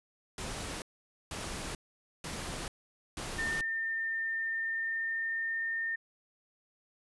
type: noise bursts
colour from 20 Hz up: pink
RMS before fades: -39 dBFS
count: 4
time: 0.38-3.61 s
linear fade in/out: 2 ms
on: 440 ms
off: 490 ms
type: tone with pitch glide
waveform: sine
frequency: 1807 to 1819.6 Hz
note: A6 to A#6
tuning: +46 to -42 cents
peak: -31 dBFS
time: 3.38-5.96 s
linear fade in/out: 10 ms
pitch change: +12 cents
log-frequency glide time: 4.34-5.82 s
effects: resampled to 24000 Hz